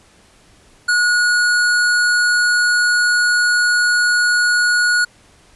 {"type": "tone", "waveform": "square", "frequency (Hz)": 1452, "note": "F#6", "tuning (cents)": -33, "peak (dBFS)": -13, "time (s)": [0.88, 5.05], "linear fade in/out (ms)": 10, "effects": ["pink hiss -50 dBFS RMS until 5.55 s", "resampled to 24000 Hz"]}